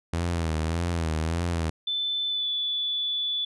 sawtooth tone with vibrato, 82.41 Hz, E2, in tune, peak -21 dBFS, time 0.13-1.7 s, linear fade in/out 5 ms, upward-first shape sine, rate 1.7 Hz, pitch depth 85 cents each way
sine tone with pitch glide, 3520 to 3460 Hz, A7 to A7, 0 to -30 cents, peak -25 dBFS, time 1.87-3.45 s, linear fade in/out 5 ms, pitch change -30 cents, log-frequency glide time 2.28-2.48 s
effects resampled to 24000 Hz

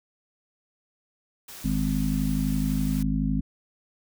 white noise, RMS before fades -42 dBFS, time 1.48-3.03 s, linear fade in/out 5 ms
harmonic tone, 51.91 Hz, G#1, in tune, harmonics 1 / 3 / 4 / 5, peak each -28 / -28 / -28 / -28 dBFS, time 1.64-3.41 s, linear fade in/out 10 ms
effects none

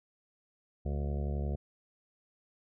harmonic tone, 71.5 Hz, D2, 46 cents flat, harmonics 1 / 2 / 3 / 5 / 6 / 7 / 8 / 9 / 10, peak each -32 / -38 / -42 / -46 / -48 / -49 / -50 / -51 / -52 dBFS, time 0.85-1.56 s, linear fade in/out 10 ms, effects none

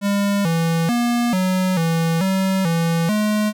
square tone with pitch steps, 201.3 / 165.4 / 239 / 185.6 / 164.9 / 190.8 / 166.5 / 211.6 Hz, G3 / E3 / A#3 / F#3 / E3 / G3 / E3 / G#3, +46 / +6 / +43 / +6 / +1 / -47 / +18 / +33 cents, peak -17 dBFS, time 0.01-3.53 s, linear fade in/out 50 ms, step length 440 ms, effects none

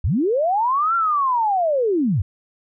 sine linear two-way sweep, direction up then down, 53.3 to 1386 to 74.6 Hz, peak -16 dBFS, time 0.04-2.22 s, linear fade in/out 5 ms, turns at 0.95 s, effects none

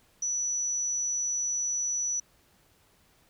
sine tone, 5920 Hz, F#8, in tune, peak -27 dBFS, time 0.22-2.2 s, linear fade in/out 5 ms, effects pink hiss -64 dBFS RMS until 3.29 s

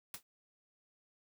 white noise with exponential decay, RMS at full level -39 dBFS, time 0.14-0.23 s, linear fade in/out 2 ms, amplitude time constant 18 ms, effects none

